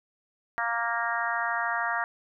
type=harmonic tone; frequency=233.1 Hz; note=A#3; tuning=in tune; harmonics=3 / 4 / 5 / 6 / 7 / 8; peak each=-33 / -33 / -33 / -33 / -33 / -33 dBFS; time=0.58-2.04 s; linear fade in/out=0 ms; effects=none